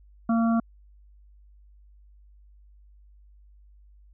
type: harmonic tone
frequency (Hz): 228.9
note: A#3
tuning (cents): -31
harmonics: 1 / 3 / 5 / 6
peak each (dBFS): -20 / -30 / -34 / -36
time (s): 0.29-0.6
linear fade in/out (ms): 5
effects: added 50 Hz sine -51 dBFS peak until 4.13 s